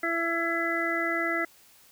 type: harmonic tone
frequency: 334.8 Hz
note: E4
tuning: 27 cents sharp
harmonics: 1 / 2 / 4 / 5 / 6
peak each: -32 / -33 / -32 / -35 / -29 dBFS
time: 0.03-1.45 s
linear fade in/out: 5 ms
effects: white hiss -57 dBFS RMS until 1.91 s